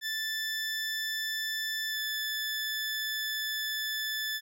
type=tone with pitch glide; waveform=20% pulse; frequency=1760 to 1742.8 Hz; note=A6 to A6; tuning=0 to -17 cents; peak=-26 dBFS; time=0.01-4.41 s; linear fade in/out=50 ms; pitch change=-17 cents; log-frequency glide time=1.89-1.98 s; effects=none